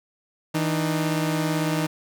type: tone pair together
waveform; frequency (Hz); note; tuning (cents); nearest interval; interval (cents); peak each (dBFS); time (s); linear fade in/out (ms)
sawtooth; 160.56 / 303.1; E3 / D#4; -45 / -45; major seventh; 1100; -20 / -22; 0.54-1.87; 10
effects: none